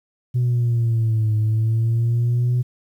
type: linear two-way sweep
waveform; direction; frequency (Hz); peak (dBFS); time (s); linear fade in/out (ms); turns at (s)
sine; down then up; 124.5 to 107.4 to 124.5; -14; 0.34-2.63; 20; 1.35
effects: tanh soft clip ceiling -14 dBFS + 9-bit